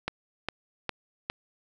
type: click train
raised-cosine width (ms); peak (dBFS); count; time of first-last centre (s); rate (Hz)
0.3; -13; 4; 0.08-1.3; 2.46
effects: none